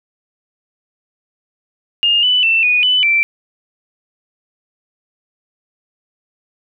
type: tone with pitch steps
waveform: sine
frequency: 2829 / 2987 / 2675 / 2469 / 2998 / 2341 Hz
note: F7 / F#7 / E7 / D#7 / F#7 / D7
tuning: +22 / +16 / +25 / -14 / +22 / -6 cents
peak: -10 dBFS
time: 2.03-3.23 s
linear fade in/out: 0 ms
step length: 200 ms
effects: none